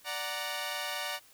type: chord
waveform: 10% pulse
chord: D augmented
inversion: none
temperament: equal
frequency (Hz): 587.3 / 740 / 932.3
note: D5 / F#5 / A#5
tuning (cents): 0 / 0 / 0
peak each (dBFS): -30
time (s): 0.04-1.2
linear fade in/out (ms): 50
effects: white hiss -59 dBFS RMS until 1.33 s